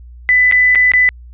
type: tone with dropouts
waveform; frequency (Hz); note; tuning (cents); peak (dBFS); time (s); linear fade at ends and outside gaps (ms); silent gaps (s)
sine; 1997; B6; +19; -7; 0.29-1.09; 0; 0.513-0.523 / 0.75-0.756 / 0.918-0.936
effects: added 60 Hz sine -33 dBFS peak until 1.33 s + resampled to 8000 Hz